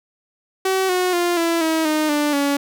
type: tone with pitch steps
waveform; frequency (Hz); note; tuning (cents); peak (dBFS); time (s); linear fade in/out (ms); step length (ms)
sawtooth; 380 / 364.3 / 349.3 / 334.8 / 321 / 307.8 / 295.1 / 282.9; F#4 / F#4 / F4 / E4 / E4 / D#4 / D4 / C#4; +46 / -27 / 0 / +27 / -46 / -19 / +8 / +35; -13; 0.65-2.57; 5; 240
effects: none